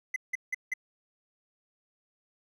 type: tone bursts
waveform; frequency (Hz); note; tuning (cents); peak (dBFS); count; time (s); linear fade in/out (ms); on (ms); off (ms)
triangle; 2030; B6; +47; -26; 4; 0.14-0.738; 5; 22; 170
effects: none